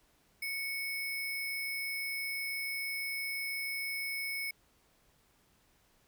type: tone with sample-and-hold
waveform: sine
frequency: 2217 Hz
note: C#7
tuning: in tune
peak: -34 dBFS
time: 0.42-4.51 s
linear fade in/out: 5 ms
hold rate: 7350 Hz
effects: pink hiss -69 dBFS RMS until 6.07 s